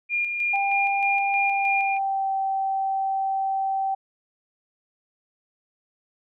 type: tone with tremolo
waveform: sine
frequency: 2412 Hz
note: D7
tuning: 46 cents sharp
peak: -21 dBFS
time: 0.09-1.99 s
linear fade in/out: 50 ms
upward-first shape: square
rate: 3.2 Hz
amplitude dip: 40%
type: tone with pitch glide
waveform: sine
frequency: 794 to 775 Hz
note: G5 to G5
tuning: +22 to -20 cents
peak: -22 dBFS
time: 0.53-3.95 s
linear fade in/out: 10 ms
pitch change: -42 cents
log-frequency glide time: 1.42-2.32 s
effects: none

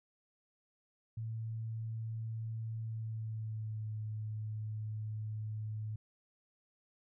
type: tone with pitch glide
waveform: sine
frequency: 112.1 to 107.97 Hz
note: A2 to A2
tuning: +33 to -32 cents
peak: -37 dBFS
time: 1.17-5.96 s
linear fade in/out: 5 ms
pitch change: -65 cents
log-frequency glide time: 2.81-3.93 s
effects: none

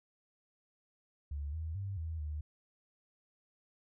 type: tone with pitch steps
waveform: sine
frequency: 72 / 80.2 / 98.3 / 80.9 / 75.5 Hz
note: D2 / E2 / G2 / E2 / D2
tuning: -34 / -47 / +5 / -32 / +48 cents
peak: -36 dBFS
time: 1.31-2.41 s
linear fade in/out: 5 ms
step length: 220 ms
effects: none

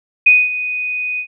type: tone with ADSR envelope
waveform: sine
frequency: 2489 Hz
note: D#7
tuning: in tune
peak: -4 dBFS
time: 0.26-1.27 s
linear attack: 9 ms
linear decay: 220 ms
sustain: -14 dB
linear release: 79 ms
effects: none

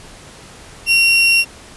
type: tone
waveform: 35% pulse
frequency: 2742 Hz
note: F7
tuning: 32 cents flat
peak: -8 dBFS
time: 0.86-1.45 s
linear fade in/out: 50 ms
effects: pink hiss -39 dBFS RMS until 1.76 s + resampled to 24000 Hz

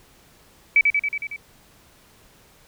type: tone with echo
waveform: sine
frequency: 2296 Hz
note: D7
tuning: 40 cents flat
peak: -11 dBFS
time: 0.76-0.81 s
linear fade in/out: 2 ms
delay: 92 ms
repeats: 6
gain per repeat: -3 dB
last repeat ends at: 1.362 s
effects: pink hiss -54 dBFS RMS until 2.67 s

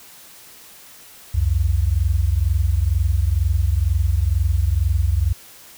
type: tone pair together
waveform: sine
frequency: 65.48 / 87.6 Hz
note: C2 / F2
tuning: +2 / +6 cents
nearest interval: perfect fourth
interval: 504 cents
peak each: -18 dBFS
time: 1.34-5.33 s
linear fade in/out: 10 ms
effects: white hiss -44 dBFS RMS until 5.77 s

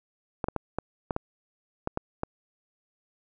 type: clicks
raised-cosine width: 1 ms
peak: -14 dBFS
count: 9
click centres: 0.442 / 0.485 / 0.563 / 0.786 / 1.108 / 1.164 / 1.874 / 1.974 / 2.234 s
effects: none

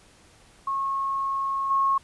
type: tone with level steps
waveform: sine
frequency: 1090 Hz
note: C#6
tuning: 29 cents flat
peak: -24 / -19 dBFS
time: 0.67-1.98 s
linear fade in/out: 5 ms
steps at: 1.7 s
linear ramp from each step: 10 ms
effects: pink hiss -55 dBFS RMS until 2.03 s + resampled to 24000 Hz

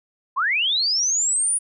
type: linear sweep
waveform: sine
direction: up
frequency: 962 to 9850 Hz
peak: -18 dBFS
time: 0.36-1.59 s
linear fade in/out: 20 ms
effects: none

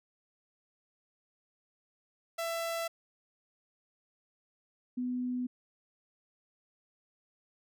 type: tone pair in turn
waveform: sawtooth / sine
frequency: 667 / 249.2 Hz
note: E5 / B3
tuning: +20 / +16 cents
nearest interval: octave + perfect fourth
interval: 1704 cents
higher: first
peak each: -29 / -31 dBFS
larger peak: first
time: 2.38-2.88 / 4.97-5.47 s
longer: neither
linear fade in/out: 10 ms
effects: none

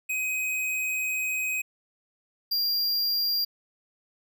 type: tone pair in turn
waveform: square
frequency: 2519 / 4773 Hz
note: D#7 / D8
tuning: +21 / +27 cents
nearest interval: major seventh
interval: 1106 cents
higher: second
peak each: -27 / -24 dBFS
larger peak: second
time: 0.09-1.62 / 2.51-3.45 s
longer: first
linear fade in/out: 10 ms
effects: none

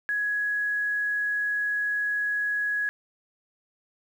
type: tone with quantisation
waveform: sine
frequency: 1673 Hz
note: G#6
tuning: 12 cents sharp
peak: -24 dBFS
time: 0.09-2.89 s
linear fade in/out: 0 ms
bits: 9
effects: none

